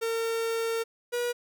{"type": "tone pair in turn", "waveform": "45% pulse", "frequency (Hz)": [455.8, 482.9], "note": ["A#4", "B4"], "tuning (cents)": [-39, -39], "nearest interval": "minor second", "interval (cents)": 100, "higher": "second", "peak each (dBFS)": -27, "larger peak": "neither", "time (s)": [[0.01, 0.84], [1.12, 1.33]], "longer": "first", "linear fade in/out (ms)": 20, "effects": []}